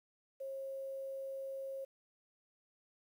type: tone with quantisation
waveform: sine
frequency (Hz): 540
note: C#5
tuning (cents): -45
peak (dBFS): -40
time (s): 0.4-1.85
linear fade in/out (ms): 10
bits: 11
effects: none